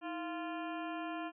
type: harmonic tone with a mistuned harmonic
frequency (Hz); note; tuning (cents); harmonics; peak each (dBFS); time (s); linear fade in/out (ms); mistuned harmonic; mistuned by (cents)
346.9; F4; -12; 1 / 2 / 3 / 4 / 5 / 7 / 8 / 9; -41 / -43 / -46 / -49 / -51 / -53 / -55 / -58; 0.01-1.32; 50; 1; -140
effects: none